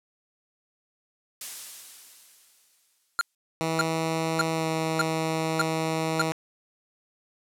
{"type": "noise with exponential decay", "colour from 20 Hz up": "blue", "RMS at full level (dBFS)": -32, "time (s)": [1.41, 3.35], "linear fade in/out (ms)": 2, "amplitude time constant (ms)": 420}
{"type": "tone bursts", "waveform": "square", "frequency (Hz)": 1394, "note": "F6", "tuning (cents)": -4, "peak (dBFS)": -21, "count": 6, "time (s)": [3.19, 6.216], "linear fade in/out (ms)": 0, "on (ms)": 21, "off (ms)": 580}
{"type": "tone with pitch glide", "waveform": "10% pulse", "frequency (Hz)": [161.9, 160.32], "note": ["E3", "E3"], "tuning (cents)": [-31, -48], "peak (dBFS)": -17, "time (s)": [3.61, 6.32], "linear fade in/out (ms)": 0, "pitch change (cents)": -17, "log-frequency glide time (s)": [4.54, 4.67]}
{"effects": ["low-pass 11000 Hz 12 dB/octave"]}